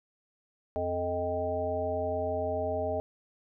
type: harmonic tone with a mistuned harmonic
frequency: 87.31 Hz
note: F2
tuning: in tune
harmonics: 1 / 3 / 5 / 7 / 9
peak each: -37 / -40 / -35 / -31 / -37 dBFS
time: 0.76-3 s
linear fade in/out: 0 ms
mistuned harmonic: 7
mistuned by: +44 cents
effects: none